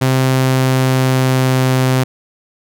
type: tone with pitch glide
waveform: sawtooth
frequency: 130.81 to 129.68 Hz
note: C3 to C3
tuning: 0 to -15 cents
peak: -7 dBFS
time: 0.01-2.04 s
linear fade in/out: 10 ms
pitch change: -15 cents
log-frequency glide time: 0.36-1.66 s
effects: none